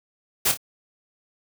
white noise with echo, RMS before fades -20 dBFS, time 0.45-0.52 s, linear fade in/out 10 ms, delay 27 ms, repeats 2, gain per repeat -8 dB, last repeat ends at 0.574 s, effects none

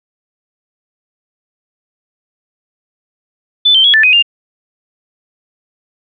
sine tone with pitch steps, 3504 / 3117 / 3341 / 1760 / 2508 / 2802 Hz, A7 / G7 / G#7 / A6 / D#7 / F7, -8 / -11 / +10 / 0 / +13 / +5 cents, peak -5 dBFS, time 3.65-4.226 s, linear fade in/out 10 ms, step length 96 ms, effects none

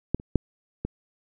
clicks, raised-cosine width 3 ms, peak -9 / -29 / -6 / -15 dBFS, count 4, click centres 0.146 / 0.199 / 0.357 / 0.85 s, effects none

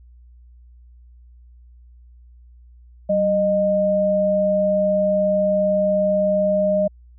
sine tone pair together, 191.45 / 614 Hz, G3 / D#5, -41 / -23 cents, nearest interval octave + minor sixth, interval 2018 cents, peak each -23 / -16 dBFS, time 3.09-6.88 s, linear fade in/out 10 ms, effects added 60 Hz sine -44 dBFS peak until 7.18 s

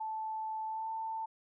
sine tone with pitch glide, 876 to 890.3 Hz, A5 to A5, -8 to +20 cents, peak -35 dBFS, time 0-1.26 s, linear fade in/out 10 ms, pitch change +28 cents, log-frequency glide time 0.67-0.89 s, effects none

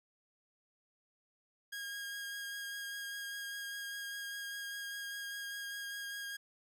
sawtooth tone with vibrato, 1630 Hz, G#6, 33 cents flat, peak -37 dBFS, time 1.72-6.37 s, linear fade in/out 10 ms, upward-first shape sine, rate 5 Hz, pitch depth 11 cents each way, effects none

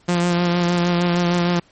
sawtooth tone with vibrato, 174.61 Hz, F3, in tune, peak -12 dBFS, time 0.08-1.6 s, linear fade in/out 10 ms, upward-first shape sine, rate 6.5 Hz, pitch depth 22 cents each way, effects pink hiss -55 dBFS RMS until 1.71 s + MP3 32 kbps

